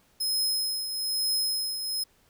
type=tone with tremolo; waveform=sawtooth; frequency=5130 Hz; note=E8; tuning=48 cents flat; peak=-21 dBFS; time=0.2-2.04 s; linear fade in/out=10 ms; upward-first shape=triangle; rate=1.1 Hz; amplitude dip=60%; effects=pink hiss -64 dBFS RMS until 2.29 s